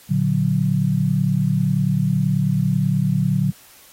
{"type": "chord", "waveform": "sine", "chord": "Bb augmented", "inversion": "none", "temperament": "equal", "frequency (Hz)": [116.54, 146.83, 185], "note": ["Bb2", "D3", "F#3"], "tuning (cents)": [0, 0, 0], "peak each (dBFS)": [-23, -19, -20], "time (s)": [0.09, 3.52], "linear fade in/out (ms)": 20, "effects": ["white hiss -48 dBFS RMS until 3.92 s", "AAC 48 kbps"]}